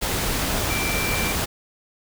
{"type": "tone in noise", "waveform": "sine", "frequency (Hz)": 2349, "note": "D7", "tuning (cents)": 0, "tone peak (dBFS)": -27, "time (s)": [0.69, 1.33], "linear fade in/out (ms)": 20, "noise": "pink", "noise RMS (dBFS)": -24, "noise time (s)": [0.01, 1.46], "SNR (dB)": -6, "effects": []}